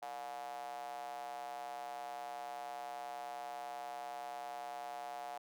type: tone with high-pass filter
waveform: square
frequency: 65.1 Hz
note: C2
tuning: 8 cents flat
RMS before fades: -45 dBFS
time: 0.02-5.38 s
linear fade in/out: 5 ms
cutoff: 740 Hz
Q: 7.2
effects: none